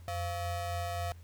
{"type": "ring-modulated tone", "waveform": "square", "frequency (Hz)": 302.3, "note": "D#4", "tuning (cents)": -50, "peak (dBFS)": -31, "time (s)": [0.08, 1.12], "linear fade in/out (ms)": 0, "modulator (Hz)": 391, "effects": ["added 85 Hz sine -48 dBFS peak until 1.23 s", "pink hiss -64 dBFS RMS until 1.23 s"]}